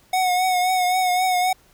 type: tone with vibrato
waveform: square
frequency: 734 Hz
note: F#5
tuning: 14 cents flat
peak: -18 dBFS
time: 0.13-1.53 s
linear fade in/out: 5 ms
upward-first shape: triangle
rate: 3.8 Hz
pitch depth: 43 cents each way
effects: pink hiss -56 dBFS RMS until 1.73 s